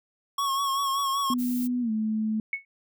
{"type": "tone with vibrato", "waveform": "square", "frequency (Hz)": 1100, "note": "C#6", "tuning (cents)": -14, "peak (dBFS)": -25, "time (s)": [0.38, 1.34], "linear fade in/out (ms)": 5, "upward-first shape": "sine", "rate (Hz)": 5.2, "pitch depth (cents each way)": 40}
{"type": "tone with pitch glide", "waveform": "sine", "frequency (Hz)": [246.9, 217.4], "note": ["B3", "A3"], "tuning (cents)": [0, -21], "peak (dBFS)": -24, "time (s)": [1.3, 2.4], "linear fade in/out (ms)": 2, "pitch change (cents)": -221, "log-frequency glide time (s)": [1.81, 1.91]}
{"type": "noise", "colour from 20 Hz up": "violet", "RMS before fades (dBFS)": -38, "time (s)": [1.38, 1.68], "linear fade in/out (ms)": 20}
{"type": "tone with exponential decay", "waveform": "sine", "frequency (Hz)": 2207, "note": "C#7", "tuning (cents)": -8, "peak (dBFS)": -22, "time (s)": [2.53, 2.65], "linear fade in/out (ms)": 2, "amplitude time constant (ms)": 25}
{"effects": []}